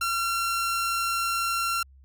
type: tone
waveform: sawtooth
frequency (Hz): 1366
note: F6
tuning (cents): -39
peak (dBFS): -21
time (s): 0.01-1.83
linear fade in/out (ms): 5
effects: added 67 Hz sine -50 dBFS peak until 2.04 s